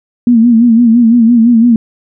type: tone with vibrato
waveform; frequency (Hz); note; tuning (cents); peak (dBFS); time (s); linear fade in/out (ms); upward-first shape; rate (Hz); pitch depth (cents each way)
sine; 233.1; A#3; 0; -3; 0.27-1.76; 2; sine; 5.9; 81
effects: none